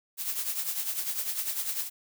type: noise with tremolo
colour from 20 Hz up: blue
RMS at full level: -29 dBFS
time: 0.17-1.9 s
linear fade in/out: 50 ms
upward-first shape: triangle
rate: 10 Hz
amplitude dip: 70%
effects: none